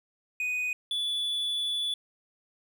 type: tone pair in turn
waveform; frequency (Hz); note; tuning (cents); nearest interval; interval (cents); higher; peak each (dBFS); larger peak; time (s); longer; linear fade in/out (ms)
triangle; 2489 / 3448; D#7 / A7; 0 / -36; tritone; 564; second; -26; neither; 0.4-0.73 / 0.91-1.94; second; 2
effects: none